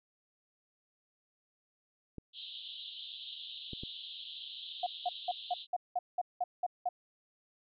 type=clicks; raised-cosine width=3 ms; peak=-30 dBFS; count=3; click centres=2.183 / 3.733 / 3.835 s
type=band-pass noise; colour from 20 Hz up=pink; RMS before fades=-46 dBFS; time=2.33-5.67 s; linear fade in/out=50 ms; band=3000 to 4000 Hz; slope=96 dB/octave
type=tone bursts; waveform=sine; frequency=719 Hz; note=F#5; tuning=50 cents flat; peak=-29 dBFS; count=10; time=4.83-6.89 s; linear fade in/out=5 ms; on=35 ms; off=190 ms
effects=none